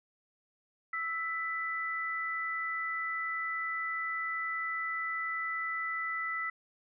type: tone pair together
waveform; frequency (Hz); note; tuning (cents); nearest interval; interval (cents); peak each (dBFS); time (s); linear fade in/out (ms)
sine; 1318.5 / 1987.5; E6 / B6; 0 / +10; perfect fifth; 710; -36 / -34; 0.93-6.5; 5
effects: none